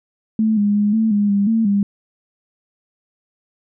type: tone with pitch steps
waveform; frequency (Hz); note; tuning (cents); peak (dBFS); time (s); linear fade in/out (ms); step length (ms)
sine; 219.1 / 205.1 / 206.9 / 221.8 / 205.3 / 200.8 / 224.9 / 201.1; A3 / G#3 / G#3 / A3 / G#3 / G3 / A3 / G3; -7 / -21 / -6 / +14 / -20 / +42 / +38 / +44; -13; 0.39-1.83; 2; 180
effects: none